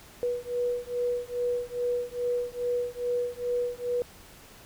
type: beating tone pair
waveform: sine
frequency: 486 / 488.4 Hz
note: B4 / B4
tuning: -28 / -19 cents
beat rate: 2.4 Hz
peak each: -30 dBFS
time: 0.23-4.02 s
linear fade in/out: 0 ms
effects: pink hiss -51 dBFS RMS until 4.65 s